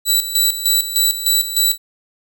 15% pulse tone with tremolo, 3951 Hz, B7, in tune, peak -5 dBFS, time 0.05-1.78 s, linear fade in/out 50 ms, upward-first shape square, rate 3.3 Hz, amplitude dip 70%, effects none

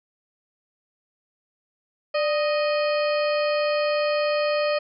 harmonic tone with a mistuned harmonic, 622.3 Hz, D#5, in tune, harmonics 1 / 2 / 3 / 4 / 5 / 7 / 8, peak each -21 / -30 / -34 / -32 / -38 / -35 / -41 dBFS, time 2.14-4.79 s, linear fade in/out 10 ms, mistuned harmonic 1, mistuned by -85 cents, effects none

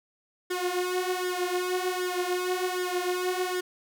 sawtooth tone with flanger, 362.9 Hz, F#4, 34 cents flat, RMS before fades -29 dBFS, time 0.5-3.61 s, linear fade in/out 10 ms, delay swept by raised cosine 0.57 to 6.37 ms, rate 1.3 Hz, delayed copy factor +0.75, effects none

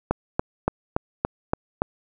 click train, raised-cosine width 1 ms, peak -6 dBFS, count 7, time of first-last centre 0.11-1.819 s, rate 3.51 Hz, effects none

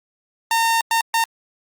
sawtooth tone bursts at uneven times, 912 Hz, A#5, 38 cents flat, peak -12 dBFS, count 3, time 0.51-0.81 / 0.91-1.01 / 1.14-1.24 s, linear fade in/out 2 ms, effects Opus 48 kbps

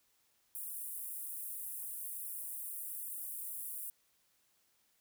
pink high-pass noise, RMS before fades -43 dBFS, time 0.55-3.9 s, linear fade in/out 0 ms, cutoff 9300 Hz, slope 48 dB/octave, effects white hiss -74 dBFS RMS until 5 s

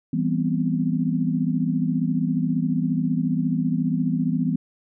sine chord, C major seventh, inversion first, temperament equal, 164.81 / 196 / 246.9 / 261.6 Hz, E3 / G3 / B3 / C4, 0 / 0 / 0 / 0 cents, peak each -24 / -27 / -24 / -28 dBFS, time 0.13-4.56 s, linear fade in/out 5 ms, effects none

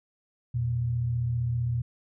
sine tone pair together, 85 / 120.31 Hz, F2 / B2, -46 / -45 cents, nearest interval tritone, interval 601 cents, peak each -35 / -25 dBFS, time 0.54-1.82 s, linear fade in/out 10 ms, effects none

